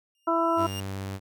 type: tone with exponential growth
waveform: sawtooth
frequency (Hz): 2817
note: F7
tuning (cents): +14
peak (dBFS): -30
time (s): 0.15-0.8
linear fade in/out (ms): 1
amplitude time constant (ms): 140
type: harmonic tone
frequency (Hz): 332.2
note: E4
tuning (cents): +13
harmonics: 1 / 2 / 3 / 4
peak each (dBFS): -27 / -27 / -27 / -27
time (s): 0.27-0.67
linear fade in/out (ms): 10
type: tone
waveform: sawtooth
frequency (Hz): 97.1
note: G2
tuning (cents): -16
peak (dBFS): -28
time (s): 0.56-1.2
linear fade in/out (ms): 50
effects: none